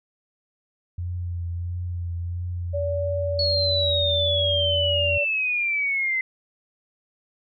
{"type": "tone with vibrato", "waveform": "sine", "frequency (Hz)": 87.31, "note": "F2", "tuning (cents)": 0, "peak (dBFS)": -26, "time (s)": [0.98, 5.18], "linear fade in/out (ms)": 5, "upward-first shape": "triangle", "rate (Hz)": 1.5, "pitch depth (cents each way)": 34}
{"type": "tone with pitch glide", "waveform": "sine", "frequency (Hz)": [573, 577], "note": ["D5", "D5"], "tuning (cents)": [-43, -31], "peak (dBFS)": -24, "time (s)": [2.73, 5.25], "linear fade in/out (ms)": 20, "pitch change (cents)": 12, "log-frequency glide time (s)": [3.64, 4.67]}
{"type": "exponential sweep", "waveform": "sine", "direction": "down", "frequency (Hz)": [4394, 2044], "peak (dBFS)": -21, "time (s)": [3.39, 6.21], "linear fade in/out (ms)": 2}
{"effects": []}